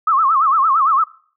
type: tone with vibrato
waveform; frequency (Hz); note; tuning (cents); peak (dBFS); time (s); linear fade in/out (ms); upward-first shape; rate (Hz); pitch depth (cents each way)
sine; 1188; D6; +20; -11; 0.07-1.04; 5; sine; 8.8; 200
effects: noise-tail reverb RT60 0.5 s tail -22 dB re dry